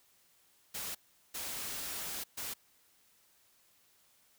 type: noise bursts at uneven times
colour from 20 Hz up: white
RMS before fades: -40 dBFS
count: 3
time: 0.74-0.95 / 1.34-2.24 / 2.37-2.54 s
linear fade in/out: 10 ms
effects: white hiss -68 dBFS RMS until 4.38 s